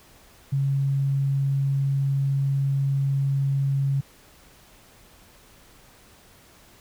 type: tone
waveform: sine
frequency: 137.7 Hz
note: C#3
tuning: 11 cents flat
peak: -20 dBFS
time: 0.52-4.01 s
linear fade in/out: 10 ms
effects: pink hiss -53 dBFS RMS until 6.8 s